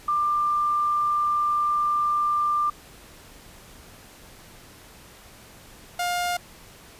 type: tone pair in turn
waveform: sine / sawtooth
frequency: 1190 / 707.6 Hz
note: D6 / F5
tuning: +22 / +23 cents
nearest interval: major sixth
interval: 899 cents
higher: first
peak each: -20 dBFS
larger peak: neither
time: 0.08-2.7 / 5.99-6.37 s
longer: first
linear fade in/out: 5 ms
effects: pink hiss -48 dBFS RMS until 6.99 s + resampled to 32000 Hz